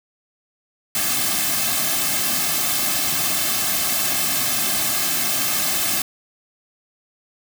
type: noise with comb filter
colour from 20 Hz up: white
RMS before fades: -21 dBFS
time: 0.95-6.02 s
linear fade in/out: 2 ms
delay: 2.1 ms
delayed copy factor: -0.95
effects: none